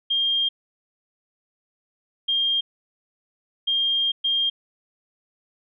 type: tone bursts at uneven times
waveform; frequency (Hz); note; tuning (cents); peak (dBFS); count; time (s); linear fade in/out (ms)
sine; 3211; G7; +41; -19; 4; 0.1-0.49 / 2.28-2.61 / 3.67-4.12 / 4.24-4.5; 10
effects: none